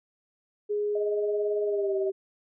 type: tone with pitch glide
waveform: sine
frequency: 415.3 to 387.5 Hz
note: G#4 to G4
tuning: 0 to -20 cents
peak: -25 dBFS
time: 0.69-2.12 s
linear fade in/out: 20 ms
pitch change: -120 cents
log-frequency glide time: 1.64-1.96 s
type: tone with tremolo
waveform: sine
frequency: 628 Hz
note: D#5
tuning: 16 cents sharp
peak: -29 dBFS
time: 0.95-2.1 s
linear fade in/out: 5 ms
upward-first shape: sine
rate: 18 Hz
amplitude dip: 65%
effects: none